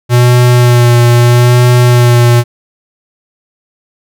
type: tone with vibrato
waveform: square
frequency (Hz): 121.5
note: B2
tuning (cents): -28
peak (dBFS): -4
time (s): 0.09-2.44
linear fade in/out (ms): 50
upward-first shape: sine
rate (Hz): 0.78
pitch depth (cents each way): 23
effects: none